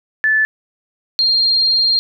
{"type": "tone pair in turn", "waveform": "sine", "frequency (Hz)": [1744, 4206], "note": ["A6", "C8"], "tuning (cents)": [-16, 8], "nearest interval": "octave + minor third", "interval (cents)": 1524, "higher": "second", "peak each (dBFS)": -11, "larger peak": "neither", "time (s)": [[0.24, 0.45], [1.19, 1.99]], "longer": "second", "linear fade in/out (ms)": 0, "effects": []}